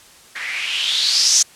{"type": "noise with low-pass filter sweep", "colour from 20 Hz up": "violet", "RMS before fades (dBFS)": -18, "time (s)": [0.35, 1.43], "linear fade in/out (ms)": 10, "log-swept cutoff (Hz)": [1800, 6400], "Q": 4.8, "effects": ["white hiss -46 dBFS RMS until 1.55 s", "low-pass 10000 Hz 12 dB/octave"]}